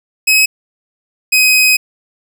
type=tone pair in turn; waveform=sawtooth; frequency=2551 / 2520 Hz; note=D#7 / D#7; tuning=+43 / +21 cents; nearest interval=unison; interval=22 cents; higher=first; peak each=-4 dBFS; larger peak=neither; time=0.27-0.46 / 1.32-1.77 s; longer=second; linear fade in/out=10 ms; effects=none